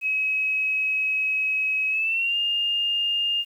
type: tone with pitch glide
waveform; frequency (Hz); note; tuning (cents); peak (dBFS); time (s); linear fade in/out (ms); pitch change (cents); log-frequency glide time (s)
sine; 2555 to 2819; D#7 to F7; +45 to +16; -21; 0.01-3.45; 50; +171; 1.9-2.37
effects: 9-bit